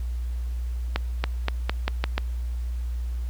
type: accelerating click train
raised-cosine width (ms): 0.3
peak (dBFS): -8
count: 7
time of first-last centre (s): 0.96-2.18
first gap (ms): 280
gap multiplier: 0.87
effects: added 60 Hz sine -26 dBFS peak until 3.29 s + pink hiss -53 dBFS RMS until 3.29 s